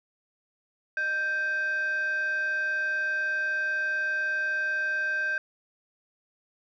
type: tone with frequency modulation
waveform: sine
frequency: 1568 Hz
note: G6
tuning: in tune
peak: -24 dBFS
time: 0.97-5.38 s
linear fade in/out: 2 ms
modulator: 955 Hz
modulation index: 0.31
effects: tanh soft clip ceiling -22 dBFS